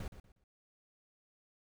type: noise with echo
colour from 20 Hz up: brown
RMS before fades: -41 dBFS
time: 0-0.08 s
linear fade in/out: 2 ms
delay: 120 ms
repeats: 3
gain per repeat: -11 dB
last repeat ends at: 0.44 s
effects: none